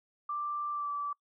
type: tone with pitch glide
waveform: sine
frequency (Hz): 1178 to 1158.4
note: D6 to D6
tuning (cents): +5 to -24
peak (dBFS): -32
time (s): 0.29-1.13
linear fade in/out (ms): 5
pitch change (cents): -29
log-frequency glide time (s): 0.72-0.9
effects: noise-tail reverb RT60 0.1 s tail -25 dB re dry